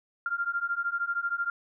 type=beating tone pair; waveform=sine; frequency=1387 / 1400 Hz; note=F6 / F6; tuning=-12 / +4 cents; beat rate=13 Hz; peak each=-31 / -30 dBFS; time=0.26-1.5 s; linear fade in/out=2 ms; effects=none